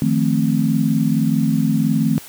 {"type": "chord", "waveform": "sine", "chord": "F dominant seventh", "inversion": "third", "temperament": "equal", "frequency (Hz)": [155.56, 174.61, 220, 261.6], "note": ["Eb3", "F3", "A3", "C4"], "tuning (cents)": [0, 0, 0, 0], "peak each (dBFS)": [-19, -23, -18, -20], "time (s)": [0.02, 2.18], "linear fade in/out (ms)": 0, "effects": ["white hiss -39 dBFS RMS until 2.28 s", "high-pass 80 Hz 12 dB/octave"]}